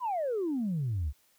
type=exponential sweep; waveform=sine; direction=down; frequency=1046.5 to 65.7 Hz; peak=-27 dBFS; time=0-1.13 s; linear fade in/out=50 ms; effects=tanh soft clip ceiling -25 dBFS + white hiss -67 dBFS RMS until 1.38 s